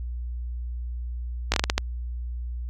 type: slowing click train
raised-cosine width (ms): 0.2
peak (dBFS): -3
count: 7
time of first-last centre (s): 1.52-1.78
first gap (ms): 18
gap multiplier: 1.35
effects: added 60 Hz sine -29 dBFS peak until 2.69 s